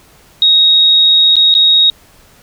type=tone with dropouts; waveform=sine; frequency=3766 Hz; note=A#7; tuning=17 cents sharp; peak=-5 dBFS; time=0.42-1.9 s; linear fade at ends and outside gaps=1 ms; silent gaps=1.356-1.366 / 1.541-1.55 s; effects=pink hiss -45 dBFS RMS until 2.42 s